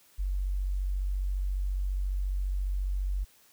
sine tone, 47.28 Hz, F#1, 38 cents sharp, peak -27 dBFS, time 0.18-3.25 s, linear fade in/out 20 ms, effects white hiss -61 dBFS RMS until 3.52 s

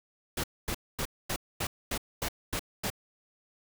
pink noise bursts, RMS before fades -32 dBFS, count 9, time 0.37-2.902 s, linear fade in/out 5 ms, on 68 ms, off 240 ms, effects none

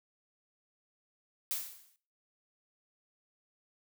blue noise with exponential decay, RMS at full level -32 dBFS, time 1.51-1.96 s, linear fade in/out 0 ms, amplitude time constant 97 ms, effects noise-tail reverb RT60 0.4 s tail -17 dB re dry

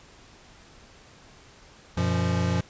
square tone cluster, 92.7 / 119.9 / 172.1 Hz, F#2 / A#2 / F3, +4 / +49 / -25 cents, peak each -27 / -30 / -27 dBFS, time 1.97-2.61 s, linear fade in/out 5 ms, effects pink hiss -52 dBFS RMS until 2.69 s + resampled to 16000 Hz

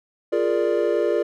triangle chord, Bb dominant seventh, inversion second, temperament equal, 349.2 / 415.3 / 466.2 / 587.3 Hz, F4 / Ab4 / Bb4 / D5, 0 / 0 / 0 / 0 cents, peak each -22 dBFS, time 0.32-1.23 s, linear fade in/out 10 ms, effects none

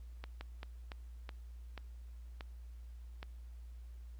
slowing click train, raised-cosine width 0.3 ms, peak -29 dBFS, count 8, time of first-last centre 0.24-3.229 s, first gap 170 ms, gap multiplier 1.3, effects added 59 Hz sine -47 dBFS peak until 4.19 s + pink hiss -72 dBFS RMS until 4.19 s

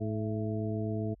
harmonic tone with a mistuned harmonic, 107.9 Hz, A2, 33 cents flat, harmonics 1 / 2 / 3 / 4 / 6, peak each -33 / -36 / -38 / -39 / -41 dBFS, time 0-1.15 s, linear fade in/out 20 ms, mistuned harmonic 6, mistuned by +49 cents, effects added 50 Hz sine -56 dBFS peak until 1.2 s

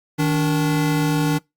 square tone pair together, 156.04 / 290 Hz, D#3 / D4, +5 / -22 cents, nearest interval major seventh, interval 1073 cents, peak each -20 / -21 dBFS, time 0.18-1.39 s, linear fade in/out 20 ms, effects noise-tail reverb RT60 0.2 s tail -25 dB re dry + Opus 48 kbps

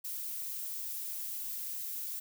violet noise, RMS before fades -39 dBFS, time 0.04-2.2 s, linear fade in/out 10 ms, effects none

